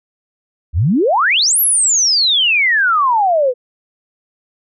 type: exponential two-way sweep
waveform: sine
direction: up then down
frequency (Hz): 67.5 to 12000 to 479.5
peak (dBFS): -10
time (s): 0.73-3.54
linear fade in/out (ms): 50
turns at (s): 1.6
effects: none